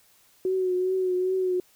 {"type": "tone with vibrato", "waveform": "sine", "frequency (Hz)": 370, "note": "F#4", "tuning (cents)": 0, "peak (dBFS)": -22, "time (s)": [0.45, 1.6], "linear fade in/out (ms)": 2, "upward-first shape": "triangle", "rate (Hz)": 2.5, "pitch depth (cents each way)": 40, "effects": ["white hiss -60 dBFS RMS until 1.75 s"]}